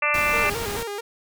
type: harmonic tone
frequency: 295.6 Hz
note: D4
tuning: 11 cents sharp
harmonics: 2 / 3 / 4 / 5 / 6 / 7 / 8 / 9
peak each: -29 / -34 / -25 / -32 / -31 / -26 / -25 / -26 dBFS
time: 0.02-0.5 s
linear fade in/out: 5 ms
type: noise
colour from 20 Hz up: pink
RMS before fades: -31 dBFS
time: 0.14-0.83 s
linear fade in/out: 2 ms
type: tone with vibrato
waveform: sawtooth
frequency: 434.4 Hz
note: A4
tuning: 22 cents flat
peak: -25 dBFS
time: 0.33-1.01 s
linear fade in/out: 10 ms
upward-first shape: square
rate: 4.6 Hz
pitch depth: 110 cents each way
effects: none